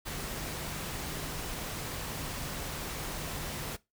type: tone in noise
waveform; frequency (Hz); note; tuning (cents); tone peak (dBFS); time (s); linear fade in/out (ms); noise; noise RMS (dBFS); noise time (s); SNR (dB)
sine; 151.9; D#3; -41; -46; 0.05-3.77; 20; pink; -38; 0.05-3.77; -11
effects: noise-tail reverb RT60 0.2 s tail -19 dB re dry